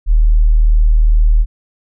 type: tone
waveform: sine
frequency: 38.8 Hz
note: D#1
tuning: 4 cents flat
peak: -6 dBFS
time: 0.06-1.46 s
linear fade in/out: 50 ms
effects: none